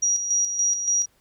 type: tone with tremolo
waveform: sine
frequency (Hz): 5750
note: F8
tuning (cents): +50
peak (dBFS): -18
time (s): 0.02-1.06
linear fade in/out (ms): 10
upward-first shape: square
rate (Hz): 3.5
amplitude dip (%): 55
effects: pink hiss -63 dBFS RMS until 1.2 s